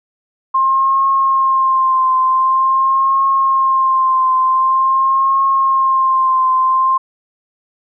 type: tone with vibrato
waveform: sine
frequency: 1060 Hz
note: C6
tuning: 22 cents sharp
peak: -10 dBFS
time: 0.54-6.98 s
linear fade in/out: 10 ms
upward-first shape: triangle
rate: 0.46 Hz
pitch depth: 37 cents each way
effects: none